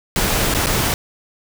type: noise with dropouts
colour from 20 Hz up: pink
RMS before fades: -18 dBFS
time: 0.16-0.94 s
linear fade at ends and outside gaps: 1 ms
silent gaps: 0.54-0.547 / 0.661-0.668 s
effects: none